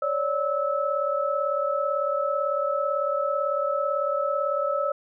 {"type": "tone cluster", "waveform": "sine", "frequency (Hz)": [552, 590, 1304], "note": ["C#5", "D5", "E6"], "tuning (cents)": [-7, 8, -19], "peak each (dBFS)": -27, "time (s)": [0.02, 4.92], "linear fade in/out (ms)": 5, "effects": []}